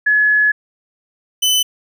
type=tone pair in turn; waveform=sine / sawtooth; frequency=1700 / 3017 Hz; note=G#6 / F#7; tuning=+40 / +33 cents; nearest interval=minor seventh; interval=993 cents; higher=second; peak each=-10 / -9 dBFS; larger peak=second; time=0.06-0.52 / 1.42-1.63 s; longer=first; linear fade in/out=10 ms; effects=none